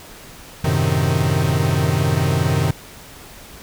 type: chord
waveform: 45% pulse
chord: F# diminished seventh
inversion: none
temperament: equal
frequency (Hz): 92.5 / 110 / 130.81 / 155.56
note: F#2 / A2 / C3 / Eb3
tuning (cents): 0 / 0 / 0 / 0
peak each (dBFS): -22 / -25 / -20 / -20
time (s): 0.64-2.71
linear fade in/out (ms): 5
effects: pink hiss -40 dBFS RMS until 3.62 s